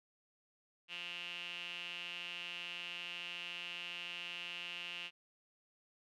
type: tone with band-pass filter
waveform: sawtooth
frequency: 174.61 Hz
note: F3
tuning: in tune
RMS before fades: -45 dBFS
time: 0.88-5.11 s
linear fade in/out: 50 ms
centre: 2800 Hz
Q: 8.1
effects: none